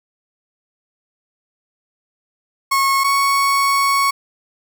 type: tone pair in turn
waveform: 35% pulse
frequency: 1093 / 1109.5 Hz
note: C#6 / C#6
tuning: -25 / +1 cents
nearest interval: unison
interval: 26 cents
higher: second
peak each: -12 dBFS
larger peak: neither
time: 2.71-3.04 / 3.04-4.11 s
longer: second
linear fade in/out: 10 ms
effects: none